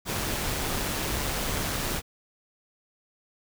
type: noise with amplitude modulation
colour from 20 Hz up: pink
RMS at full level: -28 dBFS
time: 0.05-2.02 s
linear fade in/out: 50 ms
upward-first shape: sine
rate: 144 Hz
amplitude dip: 30%
effects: none